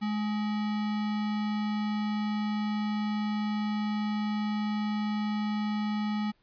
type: tone with sample-and-hold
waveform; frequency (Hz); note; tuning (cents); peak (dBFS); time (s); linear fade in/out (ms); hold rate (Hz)
sine; 211.2; G#3; +29; -27; 0.01-6.32; 20; 1050
effects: pink hiss -70 dBFS RMS until 6.42 s + resampled to 11025 Hz